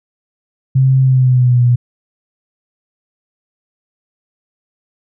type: tone with pitch glide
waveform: sine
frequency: 132.3 to 122.02 Hz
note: C3 to B2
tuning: +20 to -20 cents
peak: -7 dBFS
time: 0.75-1.76 s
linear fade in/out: 10 ms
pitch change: -140 cents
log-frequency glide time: 1.01-1.62 s
effects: none